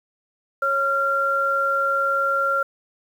sine tone pair together, 550 / 1379.5 Hz, C#5 / F6, -14 / -22 cents, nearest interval octave + major third, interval 1592 cents, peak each -25 / -19 dBFS, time 0.62-2.63 s, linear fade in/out 5 ms, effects 8-bit

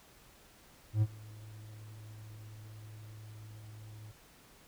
triangle tone with ADSR envelope, 107.5 Hz, A2, 40 cents flat, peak -21 dBFS, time 0.93-4.12 s, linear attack 90 ms, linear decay 45 ms, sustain -24 dB, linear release 12 ms, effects pink hiss -60 dBFS RMS until 4.67 s

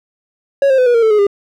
triangle tone with pitch steps, 554.4 / 529.7 / 506 / 483.5 / 461.9 / 441.3 / 421.6 / 402.8 Hz, C#5 / C5 / B4 / B4 / A#4 / A4 / G#4 / G4, 0 / +21 / +42 / -37 / -16 / +5 / +26 / +47 cents, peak -6 dBFS, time 0.62-1.268 s, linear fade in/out 2 ms, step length 81 ms, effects none

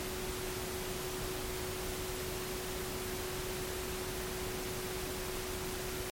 sine tone in noise, 370 Hz, F#4, in tune, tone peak -41 dBFS, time 0-6.1 s, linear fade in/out 0 ms, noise pink, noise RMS -40 dBFS, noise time 0-6.1 s, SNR -4 dB, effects MP3 64 kbps

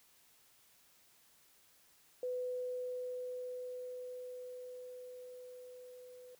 sine tone with level ramp, 500 Hz, B4, 21 cents sharp, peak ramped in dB -35 to -52 dBFS, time 2.23-6.35 s, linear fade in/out 2 ms, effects white hiss -67 dBFS RMS until 6.39 s

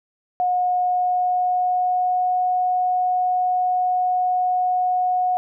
sine tone with pitch glide, 724 to 730.3 Hz, F#5 to F#5, -38 to -23 cents, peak -17 dBFS, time 0.4-5.37 s, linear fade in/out 0 ms, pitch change +15 cents, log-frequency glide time 0.8-2.36 s, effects none

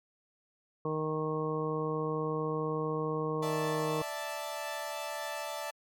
harmonic tone, 155.56 Hz, D#3, in tune, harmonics 1 / 2 / 3 / 4 / 5 / 6 / 7, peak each -36 / -38 / -33 / -44 / -47 / -45 / -38 dBFS, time 0.85-4.02 s, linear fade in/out 2 ms
sawtooth chord, D suspended second, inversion none, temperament equal, 587.3 / 659.3 / 880 Hz, D5 / E5 / A5, 0 / 0 / 0 cents, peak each -36 / -37 / -36 dBFS, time 3.42-5.71 s, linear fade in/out 10 ms
effects MP3 96 kbps

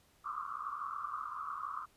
pink band-pass noise, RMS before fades -41 dBFS, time 0.24-1.86 s, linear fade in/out 20 ms, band 1100 to 1300 Hz, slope 96 dB/octave, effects pink hiss -68 dBFS RMS until 1.96 s + resampled to 32000 Hz

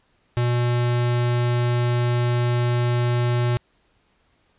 square tone, 121.1 Hz, B2, 34 cents flat, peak -19 dBFS, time 0.37-3.57 s, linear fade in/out 0 ms, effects pink hiss -64 dBFS RMS until 4.58 s + resampled to 8000 Hz

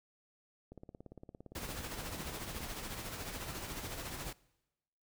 click train, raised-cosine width 2 ms, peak -36 dBFS, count 35, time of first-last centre 0.72-2.663 s, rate 17.5 Hz
pink noise with tremolo, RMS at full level -41 dBFS, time 1.55-4.33 s, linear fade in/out 5 ms, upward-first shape sine, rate 14 Hz, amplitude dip 45%
effects noise-tail reverb RT60 1.0 s tail -23 dB re dry

